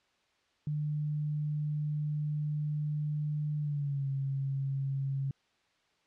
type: tone with pitch glide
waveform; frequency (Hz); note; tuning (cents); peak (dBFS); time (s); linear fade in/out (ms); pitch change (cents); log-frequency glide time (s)
sine; 150 to 136.76; D3 to C#3; +37 to -23; -30; 0.67-5.31; 2; -160; 3.58-4.08
effects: white hiss -71 dBFS RMS until 6.06 s + low-pass 4000 Hz 12 dB/octave